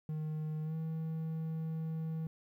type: tone with pitch glide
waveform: triangle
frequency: 154.8 to 160.35 Hz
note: D#3 to E3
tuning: -9 to -48 cents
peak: -33 dBFS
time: 0.09-2.27 s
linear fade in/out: 2 ms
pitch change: +61 cents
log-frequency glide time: 0.63-0.75 s
effects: 12-bit